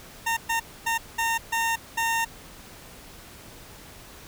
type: tone bursts at uneven times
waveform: 20% pulse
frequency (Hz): 915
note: A#5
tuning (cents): -32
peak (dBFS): -18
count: 6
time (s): 0.26-0.37 / 0.49-0.6 / 0.86-0.98 / 1.18-1.38 / 1.52-1.76 / 1.97-2.25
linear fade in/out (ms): 10
effects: pink hiss -46 dBFS RMS until 4.27 s